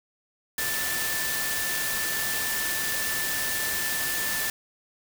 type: tone in noise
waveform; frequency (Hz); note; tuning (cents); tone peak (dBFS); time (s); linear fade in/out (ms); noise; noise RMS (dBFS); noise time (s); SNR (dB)
sine; 1763; A6; +3; -31; 0.58-4.5; 2; white; -29; 0.58-4.5; -5
effects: none